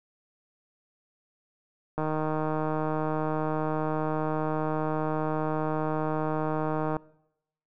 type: click train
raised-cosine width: 1 ms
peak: -16 dBFS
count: 774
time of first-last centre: 1.98-6.967 s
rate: 155 Hz
effects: noise-tail reverb RT60 0.8 s tail -22 dB re dry